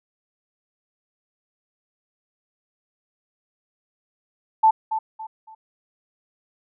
sine tone with echo, 880 Hz, A5, in tune, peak -11 dBFS, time 4.63-4.71 s, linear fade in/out 10 ms, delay 280 ms, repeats 3, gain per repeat -10 dB, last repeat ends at 5.55 s, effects none

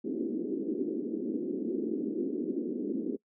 white band-pass noise, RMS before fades -33 dBFS, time 0.04-3.17 s, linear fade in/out 10 ms, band 220 to 390 Hz, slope 48 dB/octave, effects noise-tail reverb RT60 0.1 s tail -23 dB re dry

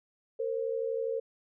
sine tone pair together, 457.9 / 530 Hz, A#4 / C5, -31 / +22 cents, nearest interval minor third, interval 253 cents, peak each -31 / -34 dBFS, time 0.39-1.2 s, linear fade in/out 10 ms, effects none

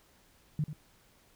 sine tone with echo, 151.2 Hz, D#3, 49 cents flat, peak -27 dBFS, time 0.59-0.64 s, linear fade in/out 2 ms, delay 91 ms, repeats 1, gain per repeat -10 dB, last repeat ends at 0.731 s, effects pink hiss -64 dBFS RMS until 1.35 s

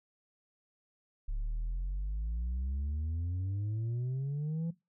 sine exponential sweep, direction up, 34.45 to 170.2 Hz, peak -29 dBFS, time 1.28-4.71 s, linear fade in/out 10 ms, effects noise-tail reverb RT60 0.2 s tail -18 dB re dry + tanh soft clip ceiling -31 dBFS

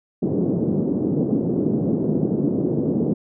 pink band-pass noise, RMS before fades -21 dBFS, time 0.22-3.14 s, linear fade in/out 10 ms, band 150 to 420 Hz, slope 24 dB/octave, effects none

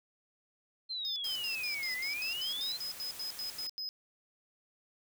sine exponential two-way sweep, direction down then up, 4197 to 1975.5 to 4197 Hz, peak -35 dBFS, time 0.89-2.78 s, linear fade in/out 20 ms, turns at 1.95 s
triangle tone bursts, 5060 Hz, D#8, 28 cents sharp, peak -35 dBFS, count 15, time 1.05-3.89 s, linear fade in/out 0 ms, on 110 ms, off 85 ms
white noise, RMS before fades -47 dBFS, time 1.24-3.67 s, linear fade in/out 2 ms
effects none

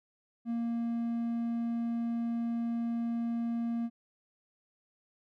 triangle tone, 233.1 Hz, A#3, in tune, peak -28 dBFS, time 0.45-3.9 s, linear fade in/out 50 ms, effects none

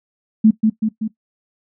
sine tone with echo, 218.5 Hz, A3, 12 cents flat, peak -6 dBFS, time 0.44-0.51 s, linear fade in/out 10 ms, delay 190 ms, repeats 3, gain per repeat -4 dB, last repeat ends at 1.08 s, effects noise-tail reverb RT60 0.1 s tail -17 dB re dry

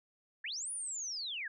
sine linear two-way sweep, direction up then down, 1568 to 9870 to 1568 Hz, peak -37 dBFS, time 0.44-1.48 s, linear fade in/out 5 ms, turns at 0.71 s, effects none

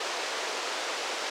pink band-pass noise, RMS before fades -33 dBFS, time 0-1.3 s, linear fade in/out 5 ms, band 420 to 6700 Hz, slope 24 dB/octave, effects none

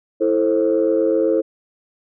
sine chord, A minor, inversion second, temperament just, 330 / 440 / 528 Hz, E4 / A4 / C5, +2 / 0 / +16 cents, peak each -18 dBFS, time 0.2-1.42 s, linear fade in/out 20 ms, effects tanh soft clip ceiling -7 dBFS

